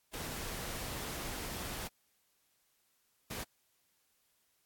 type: noise bursts at uneven times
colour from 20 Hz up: pink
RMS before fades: -41 dBFS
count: 2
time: 0.13-1.88 / 3.3-3.44 s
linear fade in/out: 10 ms
effects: white hiss -75 dBFS RMS until 4.65 s + AAC 64 kbps